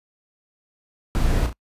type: noise with echo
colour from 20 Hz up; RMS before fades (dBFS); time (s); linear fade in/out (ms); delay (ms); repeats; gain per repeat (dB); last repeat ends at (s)
brown; -20; 1.15-1.46; 0; 34; 2; -7; 1.528
effects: noise-tail reverb RT60 0.1 s tail -26 dB re dry + resampled to 32000 Hz